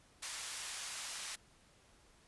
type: band-pass noise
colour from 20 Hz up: white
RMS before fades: -44 dBFS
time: 0.22-1.36 s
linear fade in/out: 10 ms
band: 910 to 9600 Hz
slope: 12 dB/octave
effects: pink hiss -66 dBFS RMS until 2.27 s + resampled to 24000 Hz